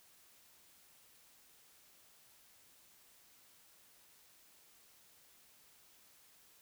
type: silence
effects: white hiss -65 dBFS RMS until 6.61 s